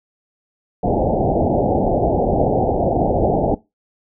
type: low-pass noise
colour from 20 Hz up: white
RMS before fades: -17 dBFS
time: 0.83-3.55 s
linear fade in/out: 10 ms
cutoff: 810 Hz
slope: 96 dB/octave
effects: noise-tail reverb RT60 0.2 s tail -19 dB re dry